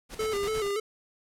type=noise with tremolo; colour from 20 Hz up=pink; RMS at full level=-39 dBFS; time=0.09-0.7 s; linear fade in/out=50 ms; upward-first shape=square; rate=8.8 Hz; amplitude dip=60%
type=tone with vibrato; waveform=square; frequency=418.8 Hz; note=G#4; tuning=15 cents sharp; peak=-28 dBFS; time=0.19-0.8 s; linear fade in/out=5 ms; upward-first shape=square; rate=3.5 Hz; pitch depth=70 cents each way
type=click; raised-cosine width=0.3 ms; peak=-29 dBFS; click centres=0.706 s
effects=low-pass 12000 Hz 12 dB/octave